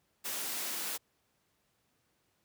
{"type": "high-pass noise", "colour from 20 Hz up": "white", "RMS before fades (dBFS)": -37, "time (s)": [0.24, 0.98], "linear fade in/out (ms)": 20, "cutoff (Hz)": 180, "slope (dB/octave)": 24, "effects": ["pink hiss -75 dBFS RMS until 2.44 s", "high-pass 80 Hz 12 dB/octave"]}